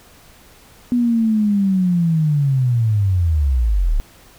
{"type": "linear sweep", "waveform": "sine", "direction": "down", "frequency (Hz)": [246.3, 32.86], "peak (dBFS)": -13, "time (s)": [0.92, 4], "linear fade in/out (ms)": 0, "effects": ["pink hiss -47 dBFS RMS until 4.38 s"]}